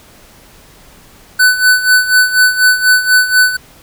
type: tone with tremolo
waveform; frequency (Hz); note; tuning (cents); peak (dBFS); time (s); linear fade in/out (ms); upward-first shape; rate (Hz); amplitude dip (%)
square; 1500; F#6; +23; -5; 1.39-3.57; 10; sine; 4.1; 75
effects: pink hiss -42 dBFS RMS until 3.82 s